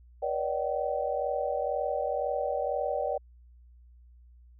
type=tone cluster; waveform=sine; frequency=482.1 / 567 / 609 / 766 Hz; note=B4 / C#5 / D#5 / G5; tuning=-42 / +39 / -37 / -40 cents; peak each=-34 / -32 / -33 / -33 dBFS; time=0.22-3.18 s; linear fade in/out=10 ms; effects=added 60 Hz sine -52 dBFS peak until 4.59 s